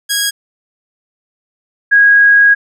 10% pulse / sine tone pair in turn, 1646 / 1646 Hz, G#6 / G#6, -16 / -16 cents, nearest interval unison, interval 0 cents, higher neither, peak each -4 dBFS, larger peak neither, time 0.09-0.31 / 1.91-2.55 s, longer second, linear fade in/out 20 ms, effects none

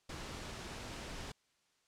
pink noise, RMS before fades -45 dBFS, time 0.09-1.32 s, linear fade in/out 5 ms, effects white hiss -75 dBFS RMS until 1.87 s + low-pass 7000 Hz 12 dB/octave

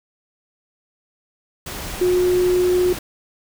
sine tone in noise, 361.3 Hz, F#4, 41 cents flat, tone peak -14 dBFS, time 2.01-2.93 s, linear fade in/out 5 ms, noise pink, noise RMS -30 dBFS, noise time 1.66-2.99 s, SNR +13 dB, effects none

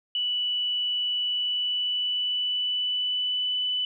sine tone with pitch glide, 2960 to 2991 Hz, F#7 to F#7, 0 to +18 cents, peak -24 dBFS, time 0.15-3.85 s, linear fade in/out 2 ms, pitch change +18 cents, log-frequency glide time 1.22-3.63 s, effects none

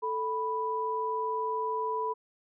sine tone pair together, 439.7 / 987 Hz, A4 / B5, -1 / -1 cents, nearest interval octave + major second, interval 1400 cents, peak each -33 / -30 dBFS, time 0.02-2.14 s, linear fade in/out 20 ms, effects none

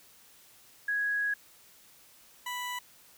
sine / 20% pulse tone pair in turn, 1661.2 / 987.8 Hz, G#6 / B5, 0 / 0 cents, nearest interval major sixth, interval 900 cents, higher first, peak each -27 / -29 dBFS, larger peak first, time 0.88-1.34 / 2.46-2.79 s, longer first, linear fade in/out 5 ms, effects white hiss -58 dBFS RMS until 3.17 s

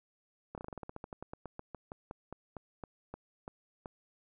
slowing click train, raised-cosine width 1 ms, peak -28 dBFS, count 25, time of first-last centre 0.55-3.858 s, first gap 28 ms, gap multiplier 1.12, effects none

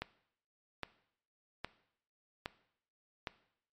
click train, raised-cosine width 0.3 ms, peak -21 dBFS, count 5, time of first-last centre 0.02-3.272 s, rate 1.23 Hz, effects noise-tail reverb RT60 0.7 s tail -17 dB re dry + MP3 64 kbps

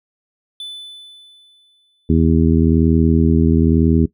triangle tone with exponential decay, 3500 Hz, A7, 10 cents flat, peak -24 dBFS, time 0.6-2.26 s, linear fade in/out 2 ms, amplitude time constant 360 ms
harmonic tone, 81 Hz, E2, 30 cents flat, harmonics 1 / 2 / 3 / 4 / 5, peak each -16 / -16 / -15 / -19 / -23 dBFS, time 2.09-4.06 s, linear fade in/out 10 ms
effects noise-tail reverb RT60 0.1 s tail -17 dB re dry

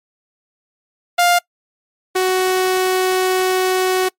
sawtooth tone pair in turn, 702 / 371.9 Hz, F5 / F#4, +9 / +9 cents, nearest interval major seventh, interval 1100 cents, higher first, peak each -7 / -10 dBFS, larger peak first, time 1.18-1.39 / 2.15-4.09 s, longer second, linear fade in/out 10 ms, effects noise-tail reverb RT60 0.1 s tail -24 dB re dry + MP3 64 kbps

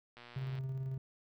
click train, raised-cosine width 0.3 ms, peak -36 dBFS, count 51, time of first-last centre 0.17-0.587 s, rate 120 Hz
triangle tone with tremolo, 132.6 Hz, C3, 23 cents sharp, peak -33 dBFS, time 0.36-0.98 s, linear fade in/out 5 ms, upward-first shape square, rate 18 Hz, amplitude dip 25%
effects none

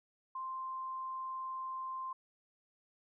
sine tone, 1046.5 Hz, C6, in tune, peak -38 dBFS, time 0.35-2.13 s, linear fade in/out 5 ms, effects none

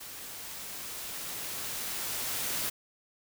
white noise with level ramp, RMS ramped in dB -44 to -32 dBFS, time 0-2.7 s, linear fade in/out 10 ms, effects none

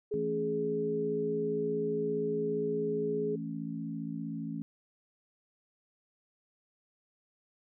sine tone, 419.4 Hz, G#4, 17 cents sharp, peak -30 dBFS, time 0.11-3.36 s, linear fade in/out 10 ms
sine chord, A major, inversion second, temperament equal, 164.81 / 220 / 277.2 Hz, E3 / A3 / C#4, 0 / 0 / 0 cents, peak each -39 dBFS, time 0.14-4.62 s, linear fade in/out 0 ms
effects none

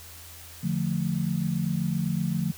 sine chord, D minor, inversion none, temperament equal, 146.83 / 174.61 / 220 Hz, D3 / F3 / A3, 0 / 0 / 0 cents, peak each -29 / -27 / -31 dBFS, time 0.63-2.52 s, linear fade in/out 10 ms, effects added 84 Hz sine -48 dBFS peak until 2.57 s + white hiss -46 dBFS RMS until 2.57 s

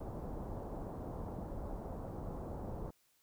pink low-pass noise, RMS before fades -43 dBFS, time 0-2.91 s, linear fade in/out 10 ms, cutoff 900 Hz, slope 24 dB/octave, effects white hiss -73 dBFS RMS until 3.22 s

